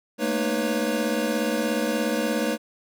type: tone cluster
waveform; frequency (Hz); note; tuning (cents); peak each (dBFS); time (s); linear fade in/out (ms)
square; 216.8 / 233.7 / 307.9 / 491.3 / 555; A3 / A#3 / D#4 / B4 / C#5; -25 / +5 / -18 / -9 / +2; -30; 0.18-2.58; 50
effects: none